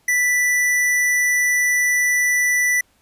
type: tone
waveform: square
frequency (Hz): 1975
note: B6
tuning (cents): 0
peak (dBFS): -16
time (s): 0.08-2.81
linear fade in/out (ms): 5
effects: pink hiss -60 dBFS RMS until 3.01 s + resampled to 32000 Hz